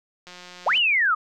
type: click train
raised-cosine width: 0.2 ms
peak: -25 dBFS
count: 92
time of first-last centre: 0.27-0.778 s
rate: 179 Hz
type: linear two-way sweep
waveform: sine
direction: up then down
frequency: 413.1 to 3067 to 1189 Hz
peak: -17 dBFS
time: 0.66-1.15 s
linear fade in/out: 10 ms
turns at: 0.77 s
effects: none